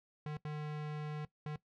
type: tone bursts at uneven times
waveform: square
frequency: 150.8 Hz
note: D3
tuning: 46 cents sharp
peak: -39 dBFS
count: 3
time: 0.26-0.37 / 0.45-1.25 / 1.46-1.56 s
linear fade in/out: 2 ms
effects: noise-tail reverb RT60 0.1 s tail -18 dB re dry + low-pass 3000 Hz 12 dB/octave